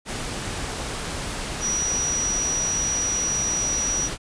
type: tone in noise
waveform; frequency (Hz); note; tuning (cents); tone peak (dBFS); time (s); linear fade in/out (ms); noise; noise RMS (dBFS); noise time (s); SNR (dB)
sine; 5820; F#8; -29; -22; 1.6-4.1; 50; pink; -30; 0.05-4.18; +5
effects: resampled to 22050 Hz

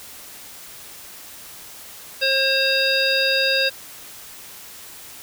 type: harmonic tone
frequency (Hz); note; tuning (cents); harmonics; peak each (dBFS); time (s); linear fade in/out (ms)
536; C5; +42; 1 / 3 / 5 / 7 / 9; -23 / -23 / -23 / -23 / -23; 2.21-3.7; 20
effects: white hiss -40 dBFS RMS until 5.22 s

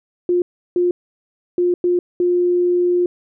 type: tone bursts at uneven times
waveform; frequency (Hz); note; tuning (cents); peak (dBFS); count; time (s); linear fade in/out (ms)
sine; 354.3; F4; +25; -13; 5; 0.29-0.42 / 0.76-0.91 / 1.58-1.74 / 1.84-1.99 / 2.2-3.06; 2
effects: none

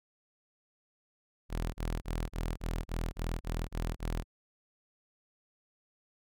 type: tone bursts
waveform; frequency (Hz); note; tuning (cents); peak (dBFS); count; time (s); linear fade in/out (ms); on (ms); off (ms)
sawtooth; 41.14; E1; -3; -28; 10; 1.49-4.242; 50; 250; 28
effects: none

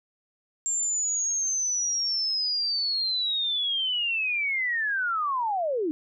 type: linear sweep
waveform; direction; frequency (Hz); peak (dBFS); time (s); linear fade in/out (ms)
sine; down; 7410 to 289.6; -24; 0.66-5.91; 0
effects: none

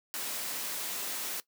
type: noise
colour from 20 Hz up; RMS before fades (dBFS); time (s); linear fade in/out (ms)
white; -36; 0.14-1.4; 0
effects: noise-tail reverb RT60 0.1 s tail -18 dB re dry + high-pass 200 Hz 12 dB/octave

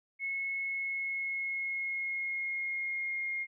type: tone with pitch glide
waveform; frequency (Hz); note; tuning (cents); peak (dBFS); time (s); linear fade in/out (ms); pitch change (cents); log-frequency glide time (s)
sine; 2186 to 2135; C#7 to C7; -25 to +34; -32; 0.19-3.47; 50; -41; 0.57-3.29
effects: none

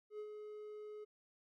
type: tone with ADSR envelope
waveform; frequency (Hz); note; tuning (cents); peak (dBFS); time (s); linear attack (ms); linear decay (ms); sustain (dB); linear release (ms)
triangle; 422.9; G#4; +31; -40; 0.1-1.05; 91; 72; -5; 16
effects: none

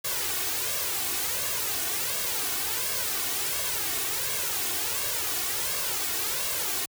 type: noise with flanger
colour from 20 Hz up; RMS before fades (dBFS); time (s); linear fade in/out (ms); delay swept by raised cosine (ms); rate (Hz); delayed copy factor
white; -29; 0.04-6.86; 10; 1.8 to 2.75; 1.4; +0.65
effects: high-pass 60 Hz 12 dB/octave

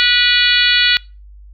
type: harmonic tone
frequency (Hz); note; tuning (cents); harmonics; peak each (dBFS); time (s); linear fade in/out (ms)
487.5; B4; -23; 3 / 4 / 5 / 6 / 7 / 8 / 9; -18 / -18 / -18 / -18 / -18 / -18 / -18; 0-0.97; 0
effects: noise-tail reverb RT60 0.3 s tail -25 dB re dry + added 50 Hz sine -36 dBFS peak until 1.53 s

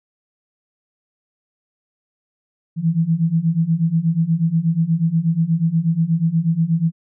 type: beating tone pair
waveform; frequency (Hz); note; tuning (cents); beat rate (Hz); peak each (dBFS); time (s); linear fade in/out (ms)
sine; 160 / 168.3; D#3 / E3; +49 / +36; 8.3; -19 / -17; 2.76-6.92; 50
effects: none

